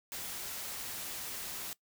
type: noise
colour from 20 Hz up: white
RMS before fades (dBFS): -41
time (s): 0.12-1.73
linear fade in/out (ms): 0
effects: noise-tail reverb RT60 0.1 s tail -20 dB re dry